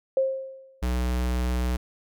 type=tone with exponential decay; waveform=sine; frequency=532 Hz; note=C5; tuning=29 cents sharp; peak=-17 dBFS; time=0.17-0.82 s; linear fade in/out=2 ms; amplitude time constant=140 ms
type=tone; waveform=square; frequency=61.74 Hz; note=B1; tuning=in tune; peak=-24 dBFS; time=0.82-1.77 s; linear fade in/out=10 ms
effects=none